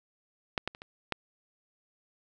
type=clicks; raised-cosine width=0.3 ms; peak=-12 / -15 / -30 / -28 / -13 dBFS; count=5; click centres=0.578 / 0.676 / 0.749 / 0.819 / 1.123 s; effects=none